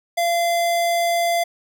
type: tone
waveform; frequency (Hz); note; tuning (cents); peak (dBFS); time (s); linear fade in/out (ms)
square; 686; F5; -31; -18; 0.17-1.44; 10
effects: none